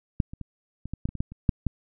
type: clicks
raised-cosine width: 5 ms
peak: -9 / -26 / -23 / -23 / -19 / -13 / -23 / -23 / -13 / -28 / -7 / -12 dBFS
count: 12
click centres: 0.202 / 0.335 / 0.413 / 0.856 / 0.936 / 1.055 / 1.09 / 1.153 / 1.205 / 1.32 / 1.492 / 1.667 s
effects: none

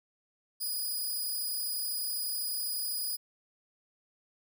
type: tone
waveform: 10% pulse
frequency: 4942 Hz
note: D#8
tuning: 13 cents flat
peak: -25 dBFS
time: 0.6-3.17 s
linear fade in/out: 20 ms
effects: none

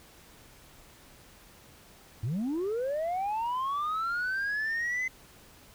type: linear sweep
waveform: sine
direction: up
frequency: 98 to 2055 Hz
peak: -26 dBFS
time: 2.23-5.08 s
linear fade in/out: 5 ms
effects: tanh soft clip ceiling -27 dBFS + pink hiss -55 dBFS RMS until 5.74 s

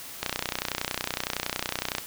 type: click train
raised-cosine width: 0.2 ms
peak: -9 dBFS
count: 55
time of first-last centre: 0.23-1.983 s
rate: 30.8 Hz
effects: white hiss -41 dBFS RMS until 2.06 s

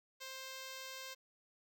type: tone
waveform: 5% pulse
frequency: 526 Hz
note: C5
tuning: 9 cents sharp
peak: -34 dBFS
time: 0.2-1.15 s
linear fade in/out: 20 ms
effects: none

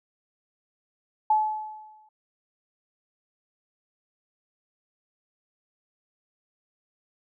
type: tone with exponential decay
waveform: sine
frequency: 860 Hz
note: A5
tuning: 40 cents flat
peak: -16 dBFS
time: 1.3-2.09 s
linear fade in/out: 5 ms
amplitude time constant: 170 ms
effects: none

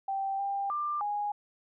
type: tone with pitch steps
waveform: sine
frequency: 781 / 795 / 1189 / 825 Hz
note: G5 / G5 / D6 / G#5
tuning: -7 / +24 / +21 / -12 cents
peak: -29 dBFS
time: 0.08-1.32 s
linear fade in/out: 5 ms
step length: 310 ms
effects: none

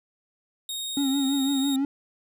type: tone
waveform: sawtooth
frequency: 3729 Hz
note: A#7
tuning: in tune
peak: -27 dBFS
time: 0.69-1.76 s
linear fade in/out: 2 ms
type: tone with vibrato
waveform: triangle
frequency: 273.9 Hz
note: C#4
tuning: 21 cents flat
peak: -20 dBFS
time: 0.97-1.85 s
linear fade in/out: 2 ms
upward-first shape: triangle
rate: 6 Hz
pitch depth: 73 cents each way
effects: none

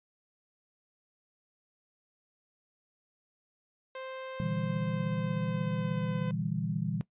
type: tone with pitch glide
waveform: sawtooth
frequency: 523.3 to 508.4 Hz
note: C5 to C5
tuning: 0 to -50 cents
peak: -35 dBFS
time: 3.95-6.31 s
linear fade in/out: 2 ms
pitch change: -50 cents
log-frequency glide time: 4.5-6.08 s
type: chord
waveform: sine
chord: E half-diminished seventh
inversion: second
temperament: just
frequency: 118.67 / 148.33 / 164.81 / 197.78 Hz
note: Bb2 / D3 / E3 / G3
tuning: +31 / +18 / 0 / +16 cents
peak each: -37 / -36 / -33 / -36 dBFS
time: 4.4-7.01 s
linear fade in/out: 0 ms
effects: noise-tail reverb RT60 0.1 s tail -18 dB re dry + resampled to 8000 Hz

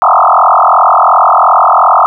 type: tone with frequency modulation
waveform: sine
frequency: 990 Hz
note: B5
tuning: 4 cents sharp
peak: -3 dBFS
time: 0.02-2.06 s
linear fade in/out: 0 ms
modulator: 42.8 Hz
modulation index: 7.2
effects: none

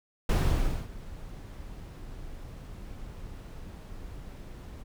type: noise with ADSR envelope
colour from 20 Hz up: brown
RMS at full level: -21 dBFS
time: 0.29-4.84 s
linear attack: 4 ms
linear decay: 580 ms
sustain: -21 dB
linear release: 25 ms
effects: none

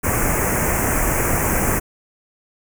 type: band-stop noise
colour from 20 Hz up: pink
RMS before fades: -19 dBFS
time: 0.03-1.8 s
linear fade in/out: 20 ms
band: 2400 to 6300 Hz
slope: 48 dB/octave
effects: none

